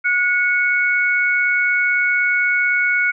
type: tone pair together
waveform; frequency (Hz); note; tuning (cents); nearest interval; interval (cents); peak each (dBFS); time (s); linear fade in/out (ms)
sine; 1453.5 / 2216; F#6 / C#7; -31 / -1; perfect fifth; 730; -17; 0.04-3.12; 20
effects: none